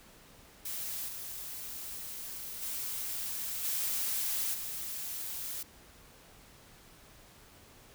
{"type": "noise with level steps", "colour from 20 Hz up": "blue", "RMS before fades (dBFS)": [-38, -42, -37, -33, -39], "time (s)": [0.65, 5.63], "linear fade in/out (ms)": 5, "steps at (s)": [1.07, 2.61, 3.63, 4.53], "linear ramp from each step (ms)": 20, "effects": ["pink hiss -57 dBFS RMS until 7.94 s"]}